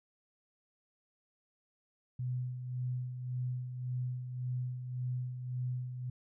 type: tone with tremolo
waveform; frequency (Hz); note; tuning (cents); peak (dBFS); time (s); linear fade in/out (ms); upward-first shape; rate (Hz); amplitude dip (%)
sine; 125.5; B2; +28; -32; 2.19-6.1; 5; sine; 1.8; 55
effects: none